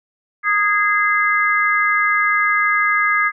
harmonic tone, 413 Hz, G#4, 10 cents flat, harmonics 3 / 4 / 5, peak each -18 / -18 / -18 dBFS, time 0.43-3.32 s, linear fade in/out 50 ms, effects none

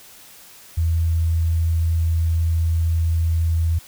sine tone, 82.41 Hz, E2, in tune, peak -16 dBFS, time 0.77-3.79 s, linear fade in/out 10 ms, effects white hiss -45 dBFS RMS until 3.87 s

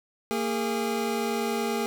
25% pulse tone pair together, 229.6 / 409.4 Hz, A#3 / G#4, -26 / -25 cents, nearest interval minor seventh, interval 1001 cents, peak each -25 dBFS, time 0.31-1.86 s, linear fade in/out 0 ms, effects none

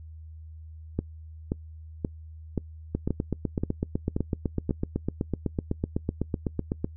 two click trains, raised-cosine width 3 ms, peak -13 / -13 dBFS, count 8 / 32, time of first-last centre 0.99-4.694 / 2.95-6.844 s, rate 1.89 / 7.96 Hz, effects noise-tail reverb RT60 0.1 s tail -24 dB re dry + added 79 Hz sine -41 dBFS peak until 6.96 s

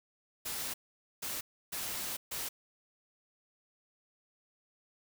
white noise bursts at uneven times, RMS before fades -38 dBFS, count 4, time 0.45-0.74 / 1.22-1.41 / 1.72-2.17 / 2.31-2.49 s, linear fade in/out 10 ms, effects none

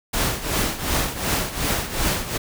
pink noise with tremolo, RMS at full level -20 dBFS, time 0.13-2.38 s, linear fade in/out 10 ms, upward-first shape triangle, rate 2.7 Hz, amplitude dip 80%, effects none

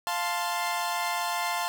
sawtooth chord, F major, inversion none, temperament equal, 698.5 / 880 / 1046.5 Hz, F5 / A5 / C6, 0 / 0 / 0 cents, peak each -28 dBFS, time 0.07-1.68 s, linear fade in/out 0 ms, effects none

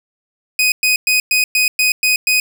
sawtooth tone bursts, 2500 Hz, D#7, 8 cents sharp, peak -8 dBFS, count 8, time 0.59-2.4 s, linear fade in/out 2 ms, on 130 ms, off 110 ms, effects none

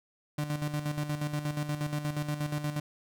35% pulse tone with tremolo, 148.5 Hz, D3, 20 cents sharp, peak -27 dBFS, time 0.38-2.8 s, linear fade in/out 5 ms, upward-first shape square, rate 8.4 Hz, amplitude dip 60%, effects none

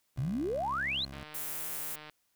15% pulse tone, 67.5 Hz, C#2, 45 cents flat, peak -37 dBFS, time 0.16-1.24 s, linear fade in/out 10 ms
sine exponential sweep, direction up, 115.6 to 4264 Hz, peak -30 dBFS, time 0.18-1.05 s, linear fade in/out 5 ms
click train, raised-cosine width 0.3 ms, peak -31 dBFS, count 148, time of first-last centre 1.13-2.097 s, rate 152 Hz
white high-pass noise, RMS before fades -38 dBFS, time 1.34-1.96 s, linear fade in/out 10 ms, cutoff 9600 Hz, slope 12 dB/octave
effects white hiss -75 dBFS RMS until 2.35 s

